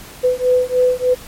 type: beating tone pair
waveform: sine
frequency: 500 / 503.3 Hz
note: B4 / B4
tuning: +21 / +33 cents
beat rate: 3.3 Hz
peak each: -15 dBFS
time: 0.23-1.15 s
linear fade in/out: 20 ms
effects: pink hiss -37 dBFS RMS until 1.27 s + MP3 64 kbps